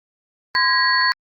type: tone cluster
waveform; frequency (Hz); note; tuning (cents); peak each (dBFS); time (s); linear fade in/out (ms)
sine; 1030 / 1645 / 1910 / 4426; C6 / G#6 / A#6 / C#8; -28 / -17 / +42 / -3; -20; 0.55-1.12; 0
effects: Opus 32 kbps